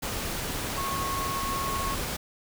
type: tone in noise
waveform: sine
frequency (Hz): 1095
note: C#6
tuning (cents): -22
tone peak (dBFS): -30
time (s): 0.77-1.95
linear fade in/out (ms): 10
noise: pink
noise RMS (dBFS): -32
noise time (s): 0.02-2.17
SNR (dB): -1
effects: none